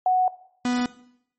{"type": "tone pair in turn", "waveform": ["sine", "45% pulse"], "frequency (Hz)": [739, 246.6], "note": ["F#5", "B3"], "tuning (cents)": [-2, -2], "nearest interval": "octave + perfect fifth", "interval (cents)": 1900, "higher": "first", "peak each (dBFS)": [-16, -21], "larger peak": "first", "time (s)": [[0.06, 0.28], [0.65, 0.86]], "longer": "first", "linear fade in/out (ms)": 2, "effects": ["noise-tail reverb RT60 0.7 s tail -17 dB re dry", "MP3 32 kbps"]}